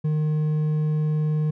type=tone with hard clipping; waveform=triangle; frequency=153.2 Hz; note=D#3; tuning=27 cents flat; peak=-21 dBFS; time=0.04-1.51 s; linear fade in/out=10 ms; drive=7 dB; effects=none